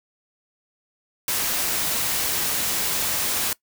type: noise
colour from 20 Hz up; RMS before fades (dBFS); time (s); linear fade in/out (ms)
white; -24; 1.28-3.53; 2
effects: noise-tail reverb RT60 0.1 s tail -21 dB re dry